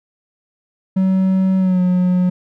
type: tone with pitch glide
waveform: triangle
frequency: 189.1 to 181.08 Hz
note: F#3 to F#3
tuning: +38 to -37 cents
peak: -10 dBFS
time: 0.96-2.3 s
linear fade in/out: 10 ms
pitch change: -75 cents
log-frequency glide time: 1.58-1.81 s
effects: none